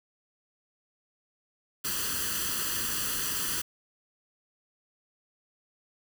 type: noise with comb filter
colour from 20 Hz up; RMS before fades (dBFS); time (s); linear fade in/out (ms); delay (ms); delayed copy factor
white; -31; 1.84-3.62; 10; 0.66; +0.8
effects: none